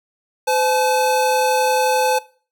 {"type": "tone pair together", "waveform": "square", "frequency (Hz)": [510.3, 861], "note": ["C5", "A5"], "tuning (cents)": [-43, -38], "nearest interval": "major sixth", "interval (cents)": 905, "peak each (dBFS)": -19, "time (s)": [0.47, 2.19], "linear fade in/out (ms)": 10, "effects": ["noise-tail reverb RT60 0.4 s tail -20 dB re dry"]}